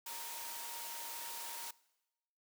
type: tone in noise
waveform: sine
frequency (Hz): 932.3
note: A#5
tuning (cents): 0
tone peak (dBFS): -50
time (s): 0.06-1.71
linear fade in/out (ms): 5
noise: white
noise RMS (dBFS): -45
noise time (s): 0.06-1.71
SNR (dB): -8
effects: noise-tail reverb RT60 1.0 s tail -22 dB re dry + high-pass 400 Hz 12 dB/octave